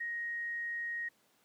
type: tone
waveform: sine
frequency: 1876 Hz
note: A#6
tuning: 11 cents sharp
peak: -35 dBFS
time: 0-1.09 s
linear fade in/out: 10 ms
effects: pink hiss -70 dBFS RMS until 1.44 s + high-pass 200 Hz 12 dB/octave